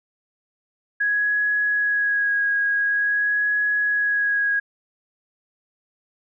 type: tone with vibrato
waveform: sine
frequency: 1661.2 Hz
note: G#6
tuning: in tune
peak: -18 dBFS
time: 1-4.6 s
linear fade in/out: 10 ms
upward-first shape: sine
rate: 0.47 Hz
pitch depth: 17 cents each way
effects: none